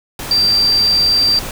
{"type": "tone in noise", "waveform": "sine", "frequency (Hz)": 4699, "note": "D8", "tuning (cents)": 0, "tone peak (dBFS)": -10, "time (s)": [0.31, 1.39], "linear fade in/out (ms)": 2, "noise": "pink", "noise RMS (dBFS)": -26, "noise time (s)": [0.19, 1.51], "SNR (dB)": 13, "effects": []}